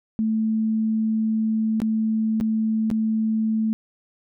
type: tone with dropouts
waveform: sine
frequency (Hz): 220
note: A3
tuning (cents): 0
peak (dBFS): -19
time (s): 0.19-3.73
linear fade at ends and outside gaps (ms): 0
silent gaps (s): 1.802-1.818 / 2.401-2.41 / 2.902-2.913
effects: none